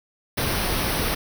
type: band-stop noise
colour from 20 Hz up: pink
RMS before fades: -24 dBFS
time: 0.37-1.15 s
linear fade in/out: 10 ms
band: 6000 to 8700 Hz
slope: 96 dB/octave
effects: none